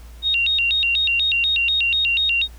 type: tone with vibrato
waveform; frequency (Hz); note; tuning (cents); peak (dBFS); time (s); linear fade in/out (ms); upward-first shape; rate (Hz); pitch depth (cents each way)
sine; 3211; G7; +41; -16; 0.22-2.48; 50; square; 4.1; 260
effects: added 58 Hz sine -37 dBFS peak until 2.58 s + pink hiss -50 dBFS RMS until 2.58 s